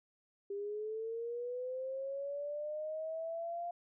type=linear sweep; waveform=sine; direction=up; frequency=397.1 to 698.5 Hz; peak=-37 dBFS; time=0.5-3.71 s; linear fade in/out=5 ms; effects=none